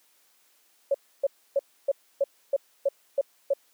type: tone bursts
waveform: sine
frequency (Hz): 554.4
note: C#5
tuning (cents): 0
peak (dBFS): -19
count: 9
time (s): 0.91-3.536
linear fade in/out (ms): 5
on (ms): 34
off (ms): 290
effects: white hiss -64 dBFS RMS until 3.73 s + high-pass 300 Hz 12 dB/octave